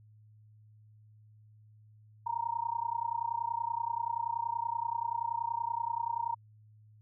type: tone with amplitude modulation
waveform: sine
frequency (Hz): 932.3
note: A#5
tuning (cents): 0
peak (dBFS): -27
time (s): 2.26-6.35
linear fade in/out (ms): 10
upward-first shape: sine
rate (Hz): 30.5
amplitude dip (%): 95
effects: added 107 Hz sine -56 dBFS peak until 7.01 s